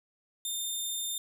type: tone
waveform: 15% pulse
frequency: 3616 Hz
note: A7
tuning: 47 cents sharp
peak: -25 dBFS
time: 0.45-1.18 s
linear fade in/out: 2 ms
effects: none